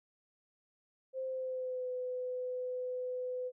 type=tone with pitch glide; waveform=sine; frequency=523.3 to 503.1 Hz; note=C5 to B4; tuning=0 to +32 cents; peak=-35 dBFS; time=1.13-3.52 s; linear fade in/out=50 ms; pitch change=-68 cents; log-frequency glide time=1.23-1.89 s; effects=none